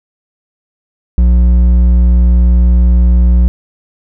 sine tone with hard clipping, 60.2 Hz, B1, 44 cents flat, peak -6 dBFS, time 1.18-3.48 s, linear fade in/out 0 ms, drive 6 dB, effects none

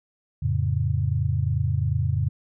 sine chord, F augmented, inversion none, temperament equal, 87.31 / 110 / 138.59 Hz, F2 / A2 / C#3, 0 / 0 / 0 cents, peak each -25 / -25 / -25 dBFS, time 0.42-2.29 s, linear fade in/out 10 ms, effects none

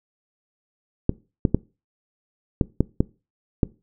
clicks, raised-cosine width 3 ms, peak -4 dBFS, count 7, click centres 1.094 / 1.452 / 1.546 / 2.612 / 2.806 / 3.005 / 3.632 s, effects noise-tail reverb RT60 0.3 s tail -22 dB re dry

